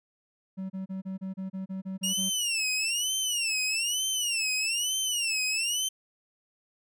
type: tone bursts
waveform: triangle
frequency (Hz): 190.1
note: F#3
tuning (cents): +47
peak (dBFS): -30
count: 11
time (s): 0.57-2.3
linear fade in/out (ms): 20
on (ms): 130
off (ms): 30
type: tone with vibrato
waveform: 20% pulse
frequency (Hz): 2794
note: F7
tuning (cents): 0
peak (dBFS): -21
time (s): 2.03-5.89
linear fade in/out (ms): 10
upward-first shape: sine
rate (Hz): 1.1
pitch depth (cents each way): 180
effects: none